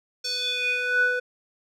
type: tone with band-pass filter sweep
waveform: square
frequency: 495.8 Hz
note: B4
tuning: 7 cents sharp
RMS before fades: -25 dBFS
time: 0.24-1.2 s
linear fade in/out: 10 ms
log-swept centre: 5100 to 1100 Hz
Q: 5.1
effects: none